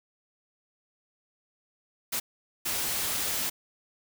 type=noise bursts at uneven times; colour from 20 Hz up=white; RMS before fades=-30 dBFS; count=2; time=2.12-2.2 / 2.65-3.5 s; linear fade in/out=10 ms; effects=none